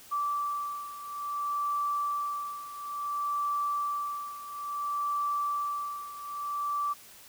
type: beating tone pair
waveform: sine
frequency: 1163 / 1163.58 Hz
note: D6 / D6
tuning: -17 / -16 cents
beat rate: 0.58 Hz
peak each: -31 / -35 dBFS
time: 0.11-6.94 s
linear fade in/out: 20 ms
effects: white hiss -52 dBFS RMS until 7.28 s